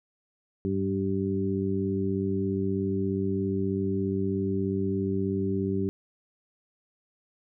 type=harmonic tone with a mistuned harmonic; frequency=96.8 Hz; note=G2; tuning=21 cents flat; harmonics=1 / 2 / 3 / 4; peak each=-32 / -29 / -32 / -30 dBFS; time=0.65-5.89 s; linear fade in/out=0 ms; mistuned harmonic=1; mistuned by=+35 cents; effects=none